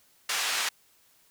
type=band-pass noise; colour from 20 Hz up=pink; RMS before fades=-29 dBFS; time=0.29-0.69 s; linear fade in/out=5 ms; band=1300 to 8400 Hz; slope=12 dB/octave; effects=white hiss -63 dBFS RMS until 1.3 s